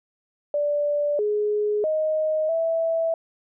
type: tone with pitch steps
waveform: sine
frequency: 585 / 418.7 / 623 / 657 Hz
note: D5 / G#4 / D#5 / E5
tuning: -7 / +14 / +2 / -6 cents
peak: -20 dBFS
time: 0.54-3.14 s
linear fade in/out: 2 ms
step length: 650 ms
effects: none